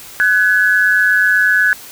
sine tone pair together, 1497.3 / 1689 Hz, F#6 / G#6, +20 / +29 cents, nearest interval major second, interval 209 cents, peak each -12 / -12 dBFS, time 0.2-1.73 s, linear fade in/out 0 ms, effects white hiss -35 dBFS RMS until 1.91 s

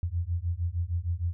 sine beating tone pair, 83.2 / 89.7 Hz, E2 / F2, +17 / +47 cents, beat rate 6.5 Hz, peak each -30 dBFS, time 0.03-1.33 s, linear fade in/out 0 ms, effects none

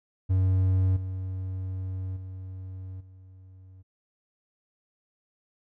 triangle tone with level steps, 93.7 Hz, F#2, 22 cents sharp, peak -18 / -28 / -34 / -45 dBFS, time 0.29-3.83 s, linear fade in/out 20 ms, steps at 0.96 / 2.16 / 3 s, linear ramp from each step 10 ms, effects none

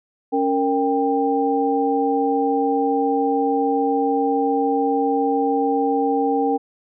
sine tone cluster, 277.9 / 463.5 / 791 Hz, C#4 / A#4 / G5, +4 / -10 / +15 cents, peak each -21 dBFS, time 0.32-6.58 s, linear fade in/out 20 ms, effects none

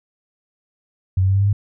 sine tone with pitch steps, 93.4 / 95.03 / 96.69 / 98.38 / 100.1 / 101.85 Hz, F#2 / F#2 / G2 / G2 / G2 / G#2, +17 / +47 / -23 / +7 / +37 / -33 cents, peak -13 dBFS, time 1.17-1.53 s, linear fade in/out 5 ms, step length 60 ms, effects none

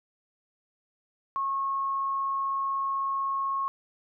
sine tone, 1091 Hz, C#6, 28 cents flat, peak -26 dBFS, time 1.36-3.68 s, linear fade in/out 0 ms, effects none

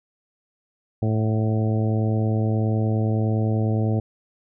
harmonic tone with a mistuned harmonic, 109.8 Hz, A2, 3 cents flat, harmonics 1 / 2 / 3 / 4 / 5 / 6 / 7, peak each -20 / -26 / -30 / -32 / -34 / -36 / -37 dBFS, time 1.02-4 s, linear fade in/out 5 ms, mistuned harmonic 7, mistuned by -29 cents, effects none

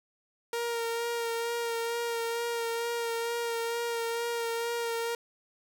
sawtooth tone with vibrato, 466.2 Hz, A#4, in tune, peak -26 dBFS, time 0.53-5.15 s, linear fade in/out 2 ms, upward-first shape sine, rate 2.2 Hz, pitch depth 20 cents each way, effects none

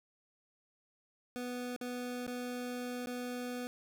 25% pulse tone with dropouts, 246.9 Hz, B3, in tune, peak -34 dBFS, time 1.36-3.67 s, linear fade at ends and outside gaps 0 ms, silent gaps 1.763-1.812 / 2.267-2.277 / 3.06-3.071 s, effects none

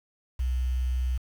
sine tone with quantisation, 62.8 Hz, B1, 30 cents sharp, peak -24 dBFS, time 0.39-1.18 s, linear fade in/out 10 ms, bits 8, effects none

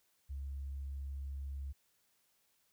sine tone, 69 Hz, C#2, 7 cents flat, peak -38 dBFS, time 0.29-1.73 s, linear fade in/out 20 ms, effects tanh soft clip ceiling -35 dBFS + white hiss -75 dBFS RMS until 2.72 s

